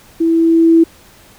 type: tone with level ramp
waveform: sine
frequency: 329.6 Hz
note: E4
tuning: in tune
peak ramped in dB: -10 to -4 dBFS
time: 0.2-0.84 s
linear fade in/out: 10 ms
effects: pink hiss -44 dBFS RMS until 1.38 s

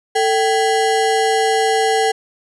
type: ring-modulated tone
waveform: square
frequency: 610 Hz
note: D#5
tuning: 34 cents flat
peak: -11 dBFS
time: 0.15-2.12 s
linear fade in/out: 10 ms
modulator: 167 Hz
effects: resampled to 24000 Hz + 8-bit

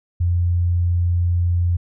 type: tone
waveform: sine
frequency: 87.31 Hz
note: F2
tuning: in tune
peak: -15 dBFS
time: 0.2-1.77 s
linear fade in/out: 10 ms
effects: none

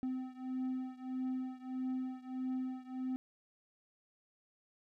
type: beating tone pair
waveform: triangle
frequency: 257 / 258.6 Hz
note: C4 / C4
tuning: -31 / -20 cents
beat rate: 1.6 Hz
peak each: -37 / -39 dBFS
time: 0.03-3.16 s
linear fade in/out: 0 ms
effects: none

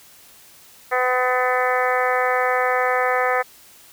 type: harmonic tone with a mistuned harmonic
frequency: 252.4 Hz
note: B3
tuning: 38 cents sharp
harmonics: 2 / 3 / 4 / 5 / 6 / 7 / 8 / 9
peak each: -22 / -23 / -28 / -24 / -31 / -25 / -28 / -33 dBFS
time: 0.91-3.43 s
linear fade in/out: 20 ms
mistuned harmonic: 9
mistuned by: -32 cents
effects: white hiss -48 dBFS RMS until 3.92 s

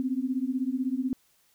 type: beating tone pair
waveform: sine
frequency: 251.3 / 267.3 Hz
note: B3 / C4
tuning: +30 / +37 cents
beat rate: 16 Hz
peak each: -29 dBFS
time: 0-1.13 s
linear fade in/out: 0 ms
effects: white hiss -66 dBFS RMS until 1.54 s

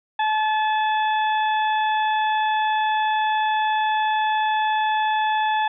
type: harmonic tone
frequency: 863 Hz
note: A5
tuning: 34 cents flat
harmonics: 1 / 2 / 3 / 4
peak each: -19 / -27 / -34 / -33 dBFS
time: 0.19-5.68 s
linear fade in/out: 5 ms
effects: none

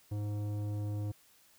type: tone with tanh clipping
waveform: sine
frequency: 103.83 Hz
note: G#2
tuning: in tune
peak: -35 dBFS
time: 0.11-1.12 s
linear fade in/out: 10 ms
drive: 13 dB
effects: white hiss -64 dBFS RMS until 1.58 s

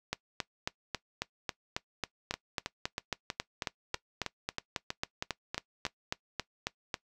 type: two click trains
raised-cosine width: 0.2 ms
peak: -14 / -16 dBFS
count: 26 / 12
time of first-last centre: 0.13-6.942 / 2.34-5.866 s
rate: 3.67 / 3.12 Hz
effects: noise-tail reverb RT60 0.1 s tail -20 dB re dry

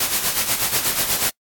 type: noise with tremolo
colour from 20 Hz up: white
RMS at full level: -18 dBFS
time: 0-1.3 s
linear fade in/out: 5 ms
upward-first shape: sine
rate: 8.2 Hz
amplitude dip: 60%
effects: noise-tail reverb RT60 0.1 s tail -25 dB re dry + AAC 64 kbps

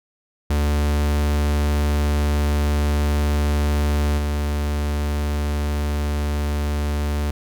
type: tone with level steps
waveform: 45% pulse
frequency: 73.5 Hz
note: D2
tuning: 2 cents sharp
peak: -17 / -20 dBFS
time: 0.5-7.31 s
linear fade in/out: 5 ms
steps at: 4.17 s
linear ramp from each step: 20 ms
effects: none

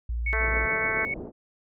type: tone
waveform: sine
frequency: 58.27 Hz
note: A#1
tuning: in tune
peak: -26 dBFS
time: 0.09-0.66 s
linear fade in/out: 5 ms
type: tone with tremolo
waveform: sine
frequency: 2217 Hz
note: C#7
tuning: in tune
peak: -25 dBFS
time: 0.26-1.14 s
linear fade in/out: 5 ms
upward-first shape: sine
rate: 7.1 Hz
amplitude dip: 40%
type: harmonic tone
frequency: 220 Hz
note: A3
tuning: in tune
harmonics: 2 / 3 / 4 / 5 / 6 / 7 / 8 / 9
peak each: -34 / -36 / -38 / -36 / -37 / -31 / -36 / -33 dBFS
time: 0.33-1.05 s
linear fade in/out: 0 ms
type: low-pass noise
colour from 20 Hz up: white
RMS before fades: -38 dBFS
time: 0.39-1.32 s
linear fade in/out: 50 ms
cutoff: 550 Hz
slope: 24 dB/octave
effects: none

